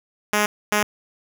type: tone bursts at uneven times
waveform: 5% pulse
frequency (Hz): 209.1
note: G#3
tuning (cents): +12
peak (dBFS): -6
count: 2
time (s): 0.33-0.46 / 0.72-0.83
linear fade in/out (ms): 2
effects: none